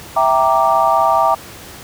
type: chord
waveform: sine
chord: E half-diminished seventh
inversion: none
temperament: equal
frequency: 659.3 / 784 / 932.3 / 1174.7 Hz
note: E5 / G5 / Bb5 / D6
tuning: 0 / 0 / 0 / 0 cents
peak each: -16 dBFS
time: 0.16-1.35 s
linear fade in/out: 10 ms
effects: pink hiss -35 dBFS RMS until 1.83 s + high-pass 60 Hz 12 dB/octave